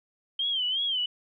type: tone with vibrato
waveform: sine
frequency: 3136 Hz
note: G7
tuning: in tune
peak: -25 dBFS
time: 0.39-1.06 s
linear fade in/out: 5 ms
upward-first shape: sine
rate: 2.8 Hz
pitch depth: 110 cents each way
effects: none